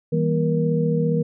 sine tone cluster, 161.4 / 196.4 / 238.4 / 472.5 Hz, E3 / G3 / A#3 / A#4, -36 / +4 / +39 / +23 cents, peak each -20 / -28 / -26 / -23 dBFS, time 0.12-1.23 s, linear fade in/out 10 ms, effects none

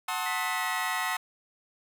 sawtooth chord, F# diminished seventh, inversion none, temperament just, 740 / 888 / 1065.6 / 1278.7 Hz, F#5 / A5 / C6 / Eb6, 0 / +16 / +31 / +47 cents, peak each -31 dBFS, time 0.08-1.17 s, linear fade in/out 5 ms
sine tone with pitch glide, 1975.5 to 1939.3 Hz, B6 to B6, 0 to -32 cents, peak -33 dBFS, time 0.26-1.16 s, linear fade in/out 2 ms, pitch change -32 cents, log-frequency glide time 0.53-0.64 s
effects none

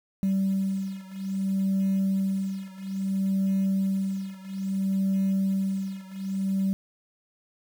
sine beating tone pair, 193 / 193.6 Hz, G3 / G3, -27 / -21 cents, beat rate 0.6 Hz, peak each -25 / -26 dBFS, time 0.23-6.73 s, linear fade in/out 0 ms, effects tanh soft clip ceiling -19 dBFS + 8-bit

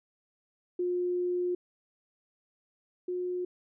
sine tone pair in turn, 356.9 / 360.2 Hz, F4 / F#4, +38 / -46 cents, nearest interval unison, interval 16 cents, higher second, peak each -27 / -30 dBFS, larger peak first, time 0.79-1.55 / 3.08-3.45 s, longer first, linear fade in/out 5 ms, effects none

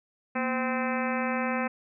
harmonic tone with a mistuned harmonic, 258.3 Hz, C4, 22 cents flat, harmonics 1 / 2 / 3 / 4 / 5 / 6 / 7 / 8 / 9 / 10, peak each -30 / -33 / -35 / -36 / -37 / -38 / -38 / -39 / -40 / -40 dBFS, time 0.35-1.68 s, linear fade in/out 10 ms, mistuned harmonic 1, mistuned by -150 cents, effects none

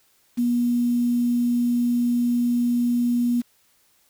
sine tone with quantisation, 240.9 Hz, B3, 43 cents flat, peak -18 dBFS, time 0.37-3.42 s, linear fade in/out 20 ms, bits 7, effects white hiss -62 dBFS RMS until 4.09 s

